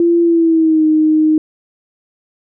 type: tone with pitch glide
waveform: sine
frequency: 340.8 to 310.7 Hz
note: F4 to D#4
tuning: -42 to -2 cents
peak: -8 dBFS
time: 0-1.38 s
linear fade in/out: 2 ms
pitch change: -160 cents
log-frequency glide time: 0.22-0.85 s
effects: none